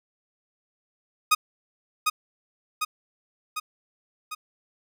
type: tone with echo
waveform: sawtooth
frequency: 1244.5 Hz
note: D#6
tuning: in tune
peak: -12 dBFS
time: 1.31-1.35 s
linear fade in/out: 10 ms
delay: 750 ms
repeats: 4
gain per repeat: -4 dB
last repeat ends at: 4.35 s
effects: none